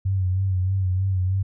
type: tone with vibrato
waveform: sine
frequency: 94.1 Hz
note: F#2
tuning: 30 cents sharp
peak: -19 dBFS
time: 0.05-1.43 s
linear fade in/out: 10 ms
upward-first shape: sine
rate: 3.2 Hz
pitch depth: 51 cents each way
effects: none